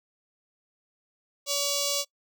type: tone with notch filter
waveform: 5% pulse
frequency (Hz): 568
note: C#5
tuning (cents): +42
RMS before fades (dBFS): -28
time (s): 1.46-2.05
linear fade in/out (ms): 50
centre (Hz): 1700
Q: 0.52
effects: noise-tail reverb RT60 0.1 s tail -22 dB re dry